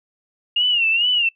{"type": "tone with vibrato", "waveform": "sine", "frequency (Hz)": 2809, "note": "F7", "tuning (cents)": 9, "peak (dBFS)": -15, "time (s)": [0.56, 1.29], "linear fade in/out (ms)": 5, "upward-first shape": "sine", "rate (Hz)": 2.3, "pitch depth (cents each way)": 110, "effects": ["noise-tail reverb RT60 0.1 s tail -20 dB re dry"]}